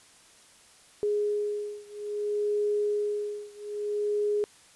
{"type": "beating tone pair", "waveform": "sine", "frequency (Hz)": [415.3, 415.9], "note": ["G#4", "G#4"], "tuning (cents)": [0, 2], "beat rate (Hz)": 0.6, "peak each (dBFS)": [-29, -30], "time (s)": [1.03, 4.44], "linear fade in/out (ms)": 0, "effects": ["white hiss -56 dBFS RMS until 4.75 s", "resampled to 24000 Hz"]}